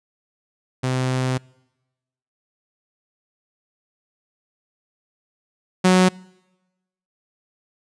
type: tone pair in turn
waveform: sawtooth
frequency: 128.9 / 184.36 Hz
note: C3 / F#3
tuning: -26 / -6 cents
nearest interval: tritone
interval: 620 cents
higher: second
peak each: -16 / -8 dBFS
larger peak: second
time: 0.83-1.38 / 5.84-6.09 s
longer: first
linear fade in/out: 10 ms
effects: noise-tail reverb RT60 1.0 s tail -25 dB re dry + resampled to 22050 Hz